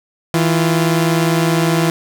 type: tone pair together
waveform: sawtooth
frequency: 162.7 / 345.1 Hz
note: E3 / F4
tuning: -22 / -21 cents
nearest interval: octave + minor second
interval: 1301 cents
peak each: -10 / -14 dBFS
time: 0.34-1.9 s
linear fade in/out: 0 ms
effects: none